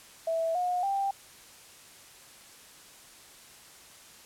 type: tone with pitch steps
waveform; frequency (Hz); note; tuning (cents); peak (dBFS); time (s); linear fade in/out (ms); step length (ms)
sine; 656 / 719.5 / 789.2; E5 / F#5 / G5; -9 / -49 / +11; -26; 0.27-1.11; 5; 280
effects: white hiss -52 dBFS RMS until 4.25 s + low-pass 11000 Hz 12 dB/octave